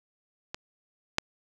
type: clicks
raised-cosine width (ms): 0.2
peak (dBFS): -17 / -6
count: 2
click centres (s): 0.545 / 1.184
effects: none